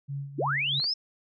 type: tone with tremolo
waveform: sine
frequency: 140 Hz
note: C#3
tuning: 18 cents sharp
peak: -30 dBFS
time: 0.08-0.81 s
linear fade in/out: 20 ms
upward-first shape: sine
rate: 3.1 Hz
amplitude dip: 70%
type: linear sweep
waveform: sine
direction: up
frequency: 224.8 to 5340 Hz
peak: -25 dBFS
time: 0.38-0.94 s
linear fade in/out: 10 ms
type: clicks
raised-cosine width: 0.5 ms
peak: -29 dBFS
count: 2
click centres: 0.799 / 0.842 s
effects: none